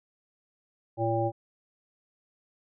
harmonic tone, 113.9 Hz, A#2, 40 cents flat, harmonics 1 / 3 / 5 / 7, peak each -30 / -30 / -30 / -30 dBFS, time 0.97-1.32 s, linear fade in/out 50 ms, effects none

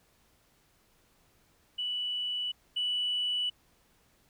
sine tone pair in turn, 2960 / 2960 Hz, F#7 / F#7, 0 / 0 cents, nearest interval unison, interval 0 cents, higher neither, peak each -30 / -27 dBFS, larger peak second, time 1.78-2.52 / 2.76-3.5 s, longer neither, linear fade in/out 10 ms, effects tanh soft clip ceiling -23 dBFS + pink hiss -67 dBFS RMS until 4.29 s

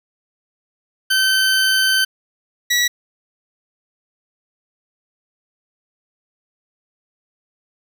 20% pulse tone pair in turn, 1539 / 1939 Hz, G6 / B6, -32 / -32 cents, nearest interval major third, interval 400 cents, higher second, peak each -9 dBFS, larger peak neither, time 1.1-2.05 / 2.7-2.88 s, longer first, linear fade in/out 10 ms, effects none

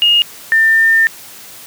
sine tone pair in turn, 2852 / 1800.4 Hz, F7 / A6, +36 / +39 cents, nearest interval minor sixth, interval 797 cents, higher first, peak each -7 dBFS, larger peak neither, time 0.02-0.22 / 0.52-1.07 s, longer second, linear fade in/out 0 ms, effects white hiss -35 dBFS RMS until 1.66 s + high-pass 80 Hz 12 dB/octave

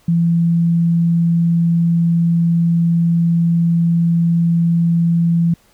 sine tone, 168.6 Hz, E3, 39 cents sharp, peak -11 dBFS, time 0.08-5.54 s, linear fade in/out 5 ms, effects pink hiss -54 dBFS RMS until 5.73 s

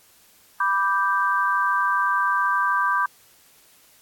sine chord, G major, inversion first, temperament equal, 987.8 / 1174.7 / 1568 Hz, B5 / D6 / G6, 0 / 0 / 0 cents, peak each -24 / -22 / -23 dBFS, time 0.6-3.06 s, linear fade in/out 5 ms, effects white hiss -55 dBFS RMS until 4.01 s + AAC 64 kbps

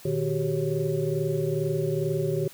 sine tone cluster, 118.6 / 153 / 376 / 398.3 / 550 Hz, A#2 / D#3 / F#4 / G4 / C#5, +30 / -29 / +28 / +28 / -14 cents, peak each -34 / -28 / -29 / -30 / -33 dBFS, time 0.05-2.48 s, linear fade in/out 5 ms, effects white hiss -49 dBFS RMS until 2.53 s

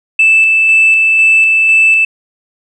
sine tone with tremolo, 2637 Hz, E7, in tune, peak -3 dBFS, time 0.19-2.05 s, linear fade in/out 5 ms, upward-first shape square, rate 2 Hz, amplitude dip 25%, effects tanh soft clip ceiling -1 dBFS

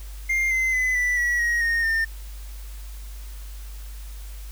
triangle tone with pitch steps, 2110 / 2064 / 2019 / 1975.5 / 1932.6 / 1890.7 / 1849.6 / 1809.5 Hz, C7 / C7 / B6 / B6 / B6 / A#6 / A#6 / A6, +14 / -24 / +38 / 0 / -38 / +24 / -14 / +48 cents, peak -18 dBFS, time 0.29-2.05 s, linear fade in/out 10 ms, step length 220 ms, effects added 50 Hz sine -34 dBFS peak until 4.51 s + white hiss -48 dBFS RMS until 4.51 s

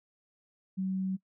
sine tone, 189.3 Hz, F#3, 40 cents sharp, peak -29 dBFS, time 0.77-1.17 s, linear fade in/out 20 ms, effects noise-tail reverb RT60 0.1 s tail -23 dB re dry

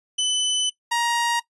sawtooth tone pair in turn, 3010 / 942.1 Hz, F#7 / A#5, +29 / +18 cents, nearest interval octave + minor sixth, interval 2011 cents, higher first, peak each -16 dBFS, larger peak neither, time 0.18-0.7 / 0.91-1.4 s, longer first, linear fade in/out 10 ms, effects noise-tail reverb RT60 0.1 s tail -19 dB re dry + resampled to 24000 Hz

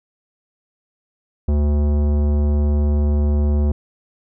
sine tone with tanh clipping, 73.42 Hz, D2, in tune, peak -16 dBFS, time 1.48-3.72 s, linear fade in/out 5 ms, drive 16 dB, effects none

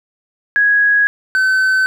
sine / triangle tone pair in turn, 1661.2 / 1526.4 Hz, G#6 / G6, 0 / -47 cents, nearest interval minor second, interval 147 cents, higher first, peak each -9 dBFS, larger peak neither, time 0.56-1.07 / 1.35-1.86 s, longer neither, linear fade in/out 0 ms, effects none

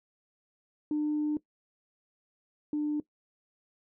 sine tone pair in turn, 300.4 / 298.5 Hz, D4 / D4, +39 / +28 cents, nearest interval unison, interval 11 cents, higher first, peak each -25 / -26 dBFS, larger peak first, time 0.91-1.37 / 2.73-3 s, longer first, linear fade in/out 2 ms, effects noise-tail reverb RT60 0.1 s tail -19 dB re dry + tanh soft clip ceiling -23 dBFS

